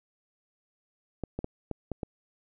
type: clicks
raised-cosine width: 2 ms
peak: -19 dBFS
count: 6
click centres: 1.237 / 1.39 / 1.444 / 1.713 / 1.917 / 2.032 s
effects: none